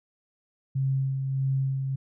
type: tone with tremolo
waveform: sine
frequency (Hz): 134.5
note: C3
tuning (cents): +48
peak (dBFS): -22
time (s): 0.75-1.96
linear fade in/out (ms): 10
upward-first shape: sine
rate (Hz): 1.6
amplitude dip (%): 40
effects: none